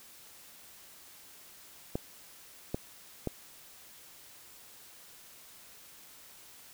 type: clicks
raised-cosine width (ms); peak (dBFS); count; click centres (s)
2; -18; 3; 1.955 / 2.745 / 3.273
effects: white hiss -54 dBFS RMS until 6.73 s